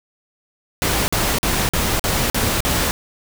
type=noise bursts; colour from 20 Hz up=pink; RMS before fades=-19 dBFS; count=7; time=0.82-2.91 s; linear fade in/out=0 ms; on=260 ms; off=45 ms; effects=none